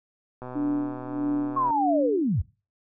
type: click train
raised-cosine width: 1 ms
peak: -24 dBFS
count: 163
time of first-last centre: 0.42-1.706 s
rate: 126 Hz
type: tone with tremolo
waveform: sine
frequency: 291.1 Hz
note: D4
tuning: 15 cents flat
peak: -21 dBFS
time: 0.55-2.23 s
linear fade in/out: 10 ms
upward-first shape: sine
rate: 1.6 Hz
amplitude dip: 85%
type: linear sweep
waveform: sine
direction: down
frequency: 1104 to 63 Hz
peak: -21 dBFS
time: 1.56-2.42 s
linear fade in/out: 10 ms
effects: noise-tail reverb RT60 0.3 s tail -20 dB re dry